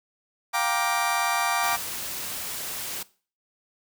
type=chord; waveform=30% pulse; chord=G minor seventh; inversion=third; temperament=just; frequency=705.6 / 784 / 940.8 / 1176 Hz; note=F5 / G5 / Bb5 / D6; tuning=+18 / 0 / +16 / +2 cents; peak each=-27 / -27 / -26 / -25 dBFS; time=0.53-1.77 s; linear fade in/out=20 ms
type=noise; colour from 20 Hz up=white; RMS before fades=-33 dBFS; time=1.63-3.03 s; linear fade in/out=5 ms
effects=noise-tail reverb RT60 0.4 s tail -20 dB re dry